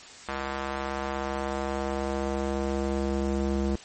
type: tone with band-pass filter sweep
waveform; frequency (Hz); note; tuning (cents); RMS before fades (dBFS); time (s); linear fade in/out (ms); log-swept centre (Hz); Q
square; 68.1; C#2; -30; -29; 0.28-3.76; 5; 1300 to 290; 0.92
effects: white hiss -46 dBFS RMS until 3.84 s + MP3 32 kbps